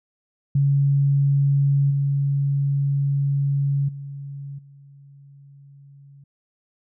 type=tone with level steps; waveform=sine; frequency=140 Hz; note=C#3; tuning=18 cents sharp; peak=-15 / -18 / -31 / -44 dBFS; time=0.55-6.24 s; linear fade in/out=5 ms; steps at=1.9 / 3.88 / 4.58 s; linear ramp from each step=10 ms; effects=none